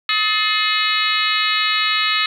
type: harmonic tone with a mistuned harmonic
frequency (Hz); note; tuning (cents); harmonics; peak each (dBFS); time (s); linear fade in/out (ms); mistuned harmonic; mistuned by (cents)
423.6; G#4; +34; 3 / 4 / 5 / 6 / 7 / 8 / 9 / 10; -22 / -25 / -23 / -24 / -25 / -28 / -23 / -25; 0.09-2.26; 2; 4; +59
effects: 8-bit